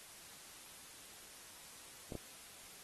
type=clicks; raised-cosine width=2 ms; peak=-30 dBFS; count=2; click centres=2.122 / 2.153 s; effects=white hiss -55 dBFS RMS until 2.83 s + AAC 32 kbps